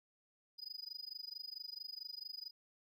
triangle tone with amplitude modulation, 4961 Hz, D#8, 6 cents flat, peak -40 dBFS, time 0.58-2.51 s, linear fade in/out 20 ms, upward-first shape sine, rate 24.5 Hz, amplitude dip 100%, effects none

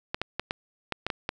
clicks, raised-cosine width 0.3 ms, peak -12 dBFS, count 8, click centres 0.145 / 0.216 / 0.396 / 0.509 / 0.923 / 1.066 / 1.102 / 1.291 s, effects none

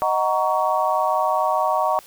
sine chord, D# minor seventh, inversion none, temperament just, 622.3 / 746.7 / 933.4 / 1120.1 Hz, D#5 / F#5 / A#5 / C#6, 0 / +16 / +2 / +18 cents, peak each -23 dBFS, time 0.02-1.99 s, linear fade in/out 0 ms, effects white hiss -47 dBFS RMS until 2.06 s

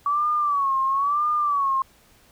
sine tone with vibrato, 1136 Hz, C#6, 42 cents sharp, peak -19 dBFS, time 0.06-1.82 s, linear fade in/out 2 ms, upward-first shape sine, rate 1 Hz, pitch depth 110 cents each way, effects pink hiss -56 dBFS RMS until 2.31 s

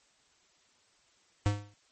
square tone with exponential decay, 102.7 Hz, G#2, 19 cents flat, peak -22 dBFS, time 1.46-1.74 s, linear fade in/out 0 ms, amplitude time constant 60 ms, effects white hiss -67 dBFS RMS until 1.91 s + MP3 32 kbps

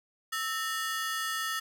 sawtooth ring-modulated tone, 1568 Hz, G6, in tune, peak -24 dBFS, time 0.32-1.6 s, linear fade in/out 10 ms, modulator 259 Hz, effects none

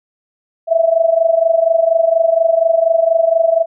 sine tone with amplitude modulation, 660 Hz, E5, 2 cents sharp, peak -6 dBFS, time 0.67-3.66 s, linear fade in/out 50 ms, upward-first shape sine, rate 24.2 Hz, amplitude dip 80%, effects none

